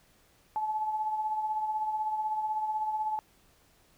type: tone with tremolo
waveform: sine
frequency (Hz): 862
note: A5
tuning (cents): -36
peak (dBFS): -26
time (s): 0.56-3.19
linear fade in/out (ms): 0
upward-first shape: triangle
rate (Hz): 16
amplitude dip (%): 55
effects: pink hiss -64 dBFS RMS until 3.97 s